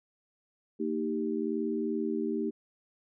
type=chord; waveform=sine; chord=Eb major; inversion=second; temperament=equal with one note detuned; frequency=228.7 / 311.1 / 392 Hz; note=Bb3 / Eb4 / G4; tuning=-33 / 0 / 0 cents; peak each=-33 dBFS; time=0.79-2.51 s; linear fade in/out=20 ms; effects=none